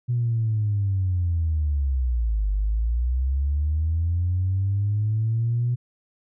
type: linear two-way sweep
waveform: sine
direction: down then up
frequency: 122.8 to 48.67 to 122.8 Hz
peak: -19 dBFS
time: 0.08-5.76 s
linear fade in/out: 20 ms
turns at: 2.51 s
effects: tanh soft clip ceiling -15 dBFS